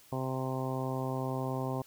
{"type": "harmonic tone", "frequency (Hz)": 130.81, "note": "C3", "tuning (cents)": 0, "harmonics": [1, 2, 3, 4, 5, 6, 7, 8], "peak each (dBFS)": [-35, -38, -40, -41, -42, -43, -43, -44], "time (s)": [0.12, 1.82], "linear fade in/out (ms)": 5, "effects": ["white hiss -59 dBFS RMS until 1.86 s"]}